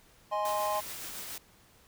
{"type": "chord", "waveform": "triangle", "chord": "Ab major", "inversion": "second", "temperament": "equal", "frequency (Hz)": [622.3, 830.6, 1046.5], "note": ["Eb5", "Ab5", "C6"], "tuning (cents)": [0, 0, 0], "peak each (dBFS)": -31, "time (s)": [0.31, 0.81], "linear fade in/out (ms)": 20}
{"type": "noise with tremolo", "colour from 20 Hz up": "white", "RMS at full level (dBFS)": -40, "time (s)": [0.45, 1.38], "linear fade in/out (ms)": 2, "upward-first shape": "sine", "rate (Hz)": 7.1, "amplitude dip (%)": 25}
{"effects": ["pink hiss -61 dBFS RMS until 1.87 s"]}